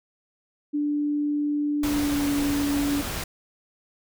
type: tone with pitch glide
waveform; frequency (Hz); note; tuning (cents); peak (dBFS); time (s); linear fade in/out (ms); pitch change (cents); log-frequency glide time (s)
sine; 293.7 to 286.3; D4 to D4; 0 to -44; -22; 0.73-3.02; 20; -44; 1.84-2.25
type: noise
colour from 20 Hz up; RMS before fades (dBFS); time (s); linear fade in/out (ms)
pink; -31; 1.83-3.24; 5
effects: none